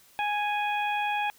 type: harmonic tone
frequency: 830 Hz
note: G#5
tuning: 1 cent flat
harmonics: 1 / 2 / 3 / 4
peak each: -27 / -35 / -32 / -40 dBFS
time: 0.19-1.3 s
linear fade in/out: 0 ms
effects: white hiss -58 dBFS RMS until 1.38 s